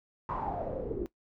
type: noise with low-pass filter sweep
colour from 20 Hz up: pink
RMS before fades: -35 dBFS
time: 0.29-1.06 s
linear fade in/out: 0 ms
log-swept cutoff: 1100 to 340 Hz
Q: 7.9
effects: noise-tail reverb RT60 0.1 s tail -17 dB re dry